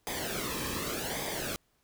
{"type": "noise with flanger", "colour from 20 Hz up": "pink", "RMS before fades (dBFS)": -35, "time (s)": [0.07, 1.56], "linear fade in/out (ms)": 0, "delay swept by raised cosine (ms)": [0.71, 1.42], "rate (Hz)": 0.86, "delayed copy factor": -0.7, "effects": ["pink hiss -72 dBFS RMS until 1.83 s"]}